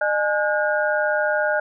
sine tone cluster, 607 / 841 / 1449 / 1603 Hz, D#5 / G#5 / F#6 / G6, -43 / +22 / -37 / +38 cents, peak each -21 / -27 / -23 / -27 dBFS, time 0.01-1.6 s, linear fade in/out 5 ms, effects none

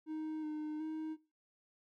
triangle tone with pitch steps, 312.2 / 305.4 / 314.2 Hz, D#4 / D#4 / D#4, +6 / -32 / +17 cents, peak -36 dBFS, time 0.06-1.17 s, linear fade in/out 50 ms, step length 370 ms, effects noise-tail reverb RT60 0.3 s tail -18 dB re dry

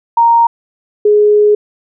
sine tone pair in turn, 931 / 418 Hz, A#5 / G#4, -2 / +11 cents, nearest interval octave + major second, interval 1387 cents, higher first, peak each -5 dBFS, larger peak neither, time 0.17-0.47 / 1.05-1.55 s, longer second, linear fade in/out 5 ms, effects none

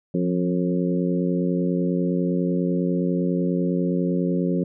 harmonic tone with a mistuned harmonic, 90 Hz, F#2, 47 cents flat, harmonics 2 / 3 / 4 / 5 / 6, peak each -22 / -26 / -28 / -30 / -32 dBFS, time 0.14-4.64 s, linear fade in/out 5 ms, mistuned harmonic 2, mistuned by -43 cents, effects none

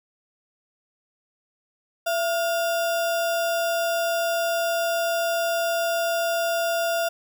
sine tone with sample-and-hold, 673 Hz, E5, 36 cents sharp, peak -21 dBFS, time 2.06-7.09 s, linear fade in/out 10 ms, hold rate 2100 Hz, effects none

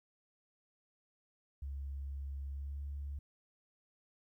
sine tone with pitch glide, 69.3 to 70.96 Hz, C#2 to C#2, 0 to +41 cents, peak -38 dBFS, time 1.62-3.19 s, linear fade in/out 5 ms, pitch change +41 cents, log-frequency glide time 2.51-2.81 s, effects tanh soft clip ceiling -34 dBFS + 13-bit

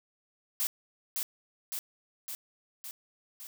blue noise with echo, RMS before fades -30 dBFS, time 0.6-0.67 s, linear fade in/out 0 ms, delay 560 ms, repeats 5, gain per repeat -3 dB, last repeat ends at 3.47 s, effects none

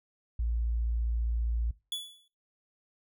sine tone, 57.5 Hz, A#1, 23 cents flat, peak -27 dBFS, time 0.39-1.71 s, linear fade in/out 5 ms
45% pulse tone with exponential decay, 3422 Hz, A7, 49 cents flat, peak -30 dBFS, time 1.92-2.28 s, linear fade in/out 2 ms, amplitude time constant 78 ms
effects noise-tail reverb RT60 0.3 s tail -20 dB re dry

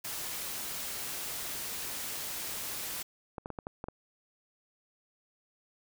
white noise, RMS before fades -38 dBFS, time 0.04-3.03 s, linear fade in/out 10 ms
clicks, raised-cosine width 1 ms, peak -24 dBFS, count 7, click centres 3.382 / 3.459 / 3.503 / 3.588 / 3.669 / 3.841 / 3.885 s
effects none

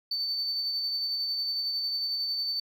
sine tone with tremolo, 4536 Hz, C#8, 39 cents sharp, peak -24 dBFS, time 0.11-2.6 s, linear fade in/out 5 ms, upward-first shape sine, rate 11 Hz, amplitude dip 35%, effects tanh soft clip ceiling -25 dBFS + MP3 96 kbps

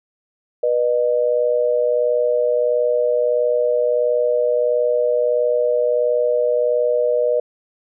sine tone pair together, 487.5 / 609 Hz, B4 / D#5, -23 / -37 cents, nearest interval major third, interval 386 cents, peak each -17 / -18 dBFS, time 0.63-7.4 s, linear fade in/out 5 ms, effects none

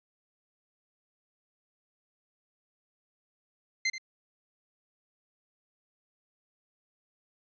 sawtooth tone with echo, 2078 Hz, C7, 12 cents flat, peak -22 dBFS, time 3.85-3.9 s, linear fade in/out 5 ms, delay 82 ms, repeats 1, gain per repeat -11 dB, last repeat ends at 3.982 s, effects resampled to 16000 Hz

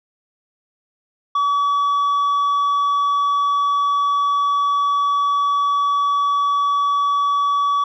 sine tone with tanh clipping, 1140 Hz, C#6, 48 cents sharp, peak -16 dBFS, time 1.35-7.84 s, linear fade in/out 5 ms, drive 4 dB, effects none

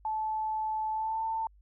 sine tone with pitch glide, 870 to 892.9 Hz, A5 to A5, -20 to +25 cents, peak -29 dBFS, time 0.05-1.47 s, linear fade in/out 2 ms, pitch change +45 cents, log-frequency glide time 0.91-1.23 s, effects added 50 Hz sine -56 dBFS peak until 1.61 s

